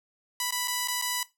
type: tone with dropouts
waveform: 5% pulse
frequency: 987.8 Hz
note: B5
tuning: in tune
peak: -15 dBFS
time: 0.4-1.23 s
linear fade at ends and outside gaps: 2 ms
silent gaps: 0.508-0.523 / 0.675-0.68 / 0.875-0.883 / 1.015-1.022 s
effects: noise-tail reverb RT60 0.2 s tail -17 dB re dry